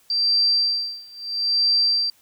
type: tone with tremolo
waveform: sine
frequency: 4699 Hz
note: D8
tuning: in tune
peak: -15 dBFS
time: 0.1-2.1 s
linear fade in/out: 2 ms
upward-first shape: sine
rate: 0.76 Hz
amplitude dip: 95%
effects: white hiss -58 dBFS RMS until 2.21 s